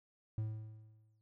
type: tone with exponential decay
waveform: triangle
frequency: 108.9 Hz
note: A2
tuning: 17 cents flat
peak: -31 dBFS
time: 0.38-1.21 s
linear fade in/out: 0 ms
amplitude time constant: 180 ms
effects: none